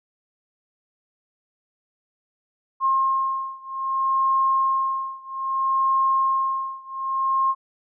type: beating tone pair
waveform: sine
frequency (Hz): 1068 / 1068.62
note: C6 / C6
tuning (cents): +35 / +36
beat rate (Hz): 0.62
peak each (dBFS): -22 / -23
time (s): 2.8-7.55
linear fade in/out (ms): 50
effects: none